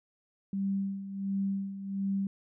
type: tone with tremolo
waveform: sine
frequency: 196 Hz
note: G3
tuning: in tune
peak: -27 dBFS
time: 0.53-2.27 s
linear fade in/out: 2 ms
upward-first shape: sine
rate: 1.4 Hz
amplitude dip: 70%
effects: none